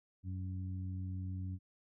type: harmonic tone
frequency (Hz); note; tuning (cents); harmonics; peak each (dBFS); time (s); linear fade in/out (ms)
93; F#2; +9; 1 / 2 / 3; -38 / -47 / -51; 0.23-1.59; 50
effects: none